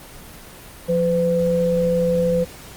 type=tone pair together; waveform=sine; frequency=175.2 / 506.2 Hz; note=F3 / B4; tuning=+6 / +43 cents; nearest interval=octave + tritone; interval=1837 cents; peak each=-21 / -17 dBFS; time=0.88-2.45 s; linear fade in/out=20 ms; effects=pink hiss -40 dBFS RMS until 2.76 s + Opus 24 kbps

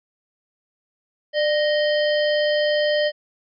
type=harmonic tone with a mistuned harmonic; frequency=622.3 Hz; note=D#5; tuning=in tune; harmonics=1 / 3 / 5 / 7 / 8; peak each=-18 / -26 / -28 / -34 / -34 dBFS; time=1.33-3.12 s; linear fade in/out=50 ms; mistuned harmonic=1; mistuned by=-72 cents; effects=none

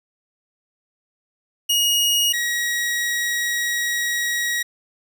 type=tone pair in turn; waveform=sawtooth; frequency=2878 / 1904.4 Hz; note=F#7 / A#6; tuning=-49 / +37 cents; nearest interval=perfect fifth; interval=714 cents; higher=first; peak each=-13 / -17 dBFS; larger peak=first; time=1.69-2.33 / 2.33-4.63 s; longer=second; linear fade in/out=10 ms; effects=none

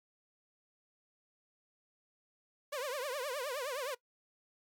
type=tone with vibrato; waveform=sawtooth; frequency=540 Hz; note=C#5; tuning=45 cents flat; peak=-32 dBFS; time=2.72-3.95 s; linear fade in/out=10 ms; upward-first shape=triangle; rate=9.6 Hz; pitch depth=230 cents each way; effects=noise-tail reverb RT60 0.1 s tail -21 dB re dry + MP3 96 kbps

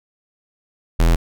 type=tone; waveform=square; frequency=41.61 Hz; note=E1; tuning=17 cents sharp; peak=-12 dBFS; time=0.99-1.16 s; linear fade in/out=10 ms; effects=none

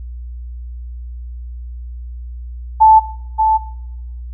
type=tone with echo; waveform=sine; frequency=876 Hz; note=A5; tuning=8 cents flat; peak=-4 dBFS; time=2.8-3 s; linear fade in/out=20 ms; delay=580 ms; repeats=1; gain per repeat=-6 dB; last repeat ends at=3.58 s; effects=noise-tail reverb RT60 0.8 s tail -18 dB re dry + added 60 Hz sine -26 dBFS peak until 4.33 s

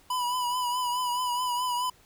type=tone with vibrato; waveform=square; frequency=987.8 Hz; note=B5; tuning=in tune; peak=-27 dBFS; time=0.1-1.9 s; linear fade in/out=5 ms; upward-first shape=triangle; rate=4.7 Hz; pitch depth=49 cents each way; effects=pink hiss -59 dBFS RMS until 2.05 s

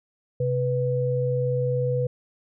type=tone pair together; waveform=sine; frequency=130.81 / 493.9 Hz; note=C3 / B4; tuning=0 / 0 cents; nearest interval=octave + major seventh; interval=2300 cents; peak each=-24 dBFS; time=0.4-2.07 s; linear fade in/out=5 ms; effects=none

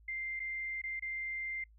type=tone with dropouts; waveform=sine; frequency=2093 Hz; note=C7; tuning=in tune; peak=-36 dBFS; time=0.08-1.64 s; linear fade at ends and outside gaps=5 ms; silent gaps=0.395-0.4 / 0.817-0.837 / 0.996-1.022 s; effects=noise-tail reverb RT60 0.1 s tail -26 dB re dry + added 54 Hz sine -58 dBFS peak until 1.78 s

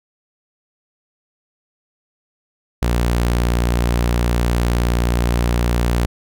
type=tone; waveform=sawtooth; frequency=59.3 Hz; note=A#1; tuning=30 cents sharp; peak=-11 dBFS; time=2.82-6.06 s; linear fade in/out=5 ms; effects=none

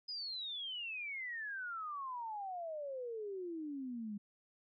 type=exponential sweep; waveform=sine; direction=down; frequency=5040 to 200.2 Hz; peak=-40 dBFS; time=0.08-4.18 s; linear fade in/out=10 ms; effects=none

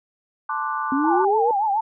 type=chord; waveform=sine; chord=D dominant seventh; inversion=second; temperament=equal; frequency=880 / 1046.5 / 1174.7 / 1480 Hz; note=A5 / C6 / D6 / F#6; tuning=0 / 0 / 0 / 0 cents; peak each=-28 / -30 / -26 / -31 dBFS; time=0.49-1.25 s; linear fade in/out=5 ms
type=linear sweep; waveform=sine; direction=up; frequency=261.6 to 489 Hz; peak=-19 dBFS; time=0.92-1.51 s; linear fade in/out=2 ms
type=tone with vibrato; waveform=sine; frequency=835 Hz; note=G#5; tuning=9 cents sharp; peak=-18 dBFS; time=1.04-1.81 s; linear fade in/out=10 ms; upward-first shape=triangle; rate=7 Hz; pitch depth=140 cents each way
effects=none

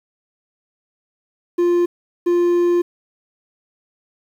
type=tone bursts at uneven times; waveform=triangle; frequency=349.2 Hz; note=F4; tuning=in tune; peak=-11 dBFS; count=2; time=1.58-1.86 / 2.26-2.82 s; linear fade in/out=10 ms; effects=8-bit

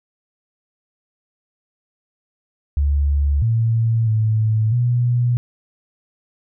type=tone with pitch steps; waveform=sine; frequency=71.5 / 113.9 / 109.5 / 121.5 Hz; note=D2 / A#2 / A2 / B2; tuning=-46 / -40 / -8 / -28 cents; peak=-14 dBFS; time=2.77-5.37 s; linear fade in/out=0 ms; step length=650 ms; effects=none

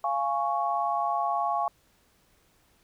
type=chord; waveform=sine; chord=Db major; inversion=first; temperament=just; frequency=693 / 831.5 / 1108.7 Hz; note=F5 / Ab5 / Db6; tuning=-14 / +2 / 0 cents; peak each=-29 dBFS; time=0.04-1.68 s; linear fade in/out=2 ms; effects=pink hiss -65 dBFS RMS until 2.83 s

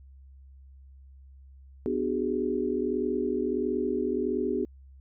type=chord; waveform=sine; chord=G# half-diminished seventh; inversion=first; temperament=just; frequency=249.2 / 299 / 373.8 / 415.3 Hz; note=B3 / D4 / F#4 / G#4; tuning=+16 / +31 / +18 / 0 cents; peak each=-31 / -33 / -30 / -31 dBFS; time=1.86-4.65 s; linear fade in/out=0 ms; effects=added 67 Hz sine -48 dBFS peak until 5 s

